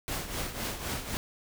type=noise with tremolo; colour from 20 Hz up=pink; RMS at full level=-32 dBFS; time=0.08-1.17 s; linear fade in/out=0 ms; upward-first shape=triangle; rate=3.9 Hz; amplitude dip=70%; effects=none